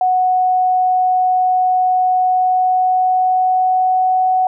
sine tone with pitch glide, 738 to 744 Hz, F#5 to F#5, -5 to +9 cents, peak -11 dBFS, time 0.01-4.47 s, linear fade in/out 2 ms, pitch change +14 cents, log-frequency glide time 2.21-4.22 s, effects none

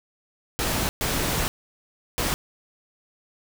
pink noise bursts at uneven times, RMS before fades -25 dBFS, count 3, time 0.59-0.89 / 1.01-1.48 / 2.18-2.34 s, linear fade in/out 0 ms, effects none

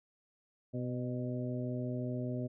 harmonic tone with a mistuned harmonic, 125.3 Hz, B2, 25 cents sharp, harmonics 1 / 2 / 3 / 4 / 5, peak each -37 / -38 / -44 / -47 / -44 dBFS, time 0.73-2.48 s, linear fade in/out 20 ms, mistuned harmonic 5, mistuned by -38 cents, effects none

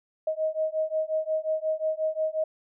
sine beating tone pair, 626 / 631.6 Hz, D#5 / D#5, +10 / +26 cents, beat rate 5.6 Hz, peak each -28 dBFS, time 0.27-2.44 s, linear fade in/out 5 ms, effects none

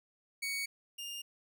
sawtooth tone pair in turn, 2235 / 2816 Hz, C#7 / F7, +14 / +14 cents, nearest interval major third, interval 400 cents, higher second, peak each -31 / -37 dBFS, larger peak first, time 0.42-0.66 / 0.98-1.22 s, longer neither, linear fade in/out 10 ms, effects none

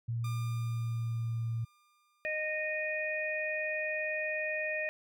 sine tone with pitch glide, 116.54 to 114.87 Hz, A#2 to A#2, 0 to -25 cents, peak -31 dBFS, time 0.08-1.65 s, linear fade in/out 10 ms, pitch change -25 cents, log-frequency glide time 0.48-1.51 s
sawtooth tone with exponential decay, 1200 Hz, D6, 37 cents sharp, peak -39 dBFS, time 0.24-3 s, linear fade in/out 5 ms, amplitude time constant 600 ms
harmonic tone, 617 Hz, D#5, 15 cents flat, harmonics 1 / 3 / 4, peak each -36 / -36 / -36 dBFS, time 2.25-4.89 s, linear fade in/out 0 ms
effects none

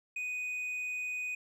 sine tone with hard clipping, 2489 Hz, D#7, in tune, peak -35 dBFS, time 0.16-1.35 s, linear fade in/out 5 ms, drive 3 dB, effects none

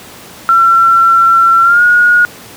sine tone with pitch glide, 1354 to 1442.8 Hz, E6 to F#6, +46 to -44 cents, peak -4 dBFS, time 0.49-2.25 s, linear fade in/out 0 ms, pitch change +110 cents, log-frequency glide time 1.62-1.83 s, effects pink hiss -33 dBFS RMS until 2.56 s + high-pass 100 Hz 12 dB/octave

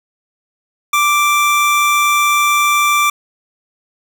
25% pulse tone, 1174.7 Hz, D6, in tune, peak -7 dBFS, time 0.93-3.1 s, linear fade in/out 5 ms, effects none

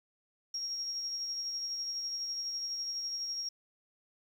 sine tone with tremolo, 5588 Hz, F8, in tune, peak -33 dBFS, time 0.54-3.49 s, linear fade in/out 5 ms, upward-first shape sine, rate 12 Hz, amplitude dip 30%, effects 10-bit

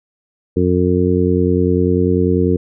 harmonic tone, 90.1 Hz, F#2, 45 cents flat, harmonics 1 / 2 / 3 / 4 / 5, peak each -18 / -18 / -18 / -18 / -18 dBFS, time 0.56-2.57 s, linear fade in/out 10 ms, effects none

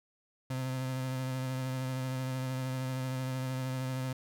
35% pulse tone with vibrato, 129.9 Hz, C3, 12 cents flat, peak -31 dBFS, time 0.5-4.13 s, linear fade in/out 5 ms, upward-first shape triangle, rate 13 Hz, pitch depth 27 cents each way, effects none

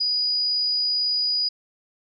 sine tone, 4919 Hz, D#8, 21 cents flat, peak -20 dBFS, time 0-1.49 s, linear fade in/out 10 ms, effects none

